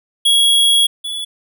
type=tone pair in turn; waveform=square; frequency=3322 / 3417 Hz; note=G#7 / G#7; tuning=0 / +49 cents; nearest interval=unison; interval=49 cents; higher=second; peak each=-10 / -22 dBFS; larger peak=first; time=0.25-0.87 / 1.04-1.25 s; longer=first; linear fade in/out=10 ms; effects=none